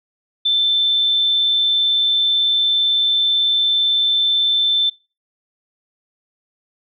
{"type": "tone", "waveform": "sine", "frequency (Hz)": 3541, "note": "A7", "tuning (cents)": 10, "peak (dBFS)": -13, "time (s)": [0.45, 4.9], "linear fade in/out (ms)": 10, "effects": ["noise-tail reverb RT60 0.3 s tail -21 dB re dry"]}